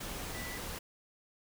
sine tone in noise, 1975.5 Hz, B6, in tune, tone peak -44 dBFS, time 0.34-0.58 s, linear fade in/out 10 ms, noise pink, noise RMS -41 dBFS, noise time 0-0.79 s, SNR -6 dB, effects none

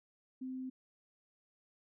sine tone, 258.8 Hz, C4, 19 cents flat, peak -39 dBFS, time 0.41-0.7 s, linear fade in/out 10 ms, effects none

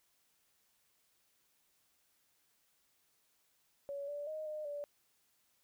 sine tone with pitch steps, 563 / 581 / 622 / 611 / 580 Hz, C#5 / D5 / D#5 / D#5 / D5, +27 / -19 / -1 / -32 / -22 cents, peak -39 dBFS, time 3.89-4.84 s, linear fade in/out 0 ms, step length 190 ms, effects white hiss -75 dBFS RMS until 5.63 s

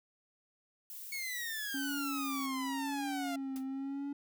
violet noise, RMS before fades -46 dBFS, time 0.9-2.46 s, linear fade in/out 0 ms
sawtooth exponential sweep, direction down, 2217 to 684 Hz, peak -34 dBFS, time 1.12-3.36 s, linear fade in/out 5 ms
triangle tone with vibrato, 274.1 Hz, C#4, 19 cents flat, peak -34 dBFS, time 1.74-4.13 s, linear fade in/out 5 ms, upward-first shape triangle, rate 0.94 Hz, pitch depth 66 cents each way
white noise with exponential decay, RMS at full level -47 dBFS, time 3.56-3.67 s, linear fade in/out 0 ms, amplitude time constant 22 ms
effects none

